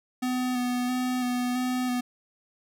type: tone with vibrato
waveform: square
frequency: 249.6 Hz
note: B3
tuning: 19 cents sharp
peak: -26 dBFS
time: 0.22-2.01 s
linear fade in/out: 10 ms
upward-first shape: square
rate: 1.5 Hz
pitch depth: 17 cents each way
effects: none